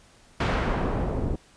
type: noise with low-pass filter sweep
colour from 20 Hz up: pink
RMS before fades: -26 dBFS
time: 0.4-1.36 s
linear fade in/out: 5 ms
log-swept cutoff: 3000 to 380 Hz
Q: 0.72
effects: pink hiss -56 dBFS RMS until 1.56 s + resampled to 22050 Hz